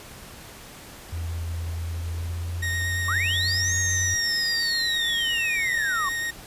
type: tone with pitch glide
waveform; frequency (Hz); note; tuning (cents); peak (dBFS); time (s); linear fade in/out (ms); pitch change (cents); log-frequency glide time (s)
sine; 83.5 to 91.06; E2 to F#2; +23 to -27; -27; 1.12-4.15; 10; +150; 2.12-3.17
type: tone with vibrato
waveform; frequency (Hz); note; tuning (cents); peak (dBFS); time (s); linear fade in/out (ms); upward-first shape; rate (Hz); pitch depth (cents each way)
40% pulse; 1860; A#6; -4; -25; 2.62-6.31; 10; sine; 8.6; 14
type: linear two-way sweep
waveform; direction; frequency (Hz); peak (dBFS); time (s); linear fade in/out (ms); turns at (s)
sine; up then down; 1072 to 6660 to 1072; -24; 3.08-6.09; 5; 3.75
effects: pink hiss -43 dBFS RMS until 6.46 s + resampled to 32000 Hz